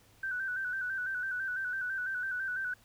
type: tone with vibrato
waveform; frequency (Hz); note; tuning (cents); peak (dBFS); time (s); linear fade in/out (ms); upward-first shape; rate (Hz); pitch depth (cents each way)
sine; 1520; F#6; +46; -32; 0.23-2.74; 5; square; 6; 47
effects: added 104 Hz sine -66 dBFS peak until 2.84 s + pink hiss -63 dBFS RMS until 2.84 s

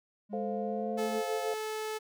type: tone with pitch glide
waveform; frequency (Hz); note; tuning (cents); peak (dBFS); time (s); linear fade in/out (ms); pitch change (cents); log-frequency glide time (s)
triangle; 206.2 to 218.5; G#3 to A3; -12 to -12; -34; 0.29-1.22; 50; +100; 0.56-1.07
type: chord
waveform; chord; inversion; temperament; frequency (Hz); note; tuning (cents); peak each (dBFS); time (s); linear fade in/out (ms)
sine; F major; first; equal; 440 / 523.3 / 698.5; A4 / C5 / F5; 0 / 0 / 0; -37; 0.33-1.54; 2
type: tone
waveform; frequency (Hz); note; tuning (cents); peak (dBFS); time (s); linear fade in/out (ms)
sawtooth; 433.5; A4; -26; -30; 0.97-1.99; 20
effects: none

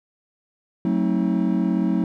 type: chord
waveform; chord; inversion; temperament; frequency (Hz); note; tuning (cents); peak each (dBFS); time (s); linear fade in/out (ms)
triangle; F# diminished seventh; none; just; 185 / 222 / 266.4 / 319.7; F#3 / A3 / C4 / Eb4; 0 / +16 / +31 / +47; -20 / -22 / -24 / -23; 0.85-2.04; 2
effects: none

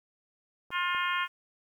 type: clicks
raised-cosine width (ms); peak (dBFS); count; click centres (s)
1; -32; 2; 0.705 / 0.948
type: harmonic tone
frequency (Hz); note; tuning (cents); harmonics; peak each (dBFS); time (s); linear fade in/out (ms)
354.8; F4; +27; 3 / 4 / 5 / 6 / 7 / 8 / 9; -31 / -33 / -35 / -37 / -38 / -39 / -40; 0.71-1.28; 50
effects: 10-bit

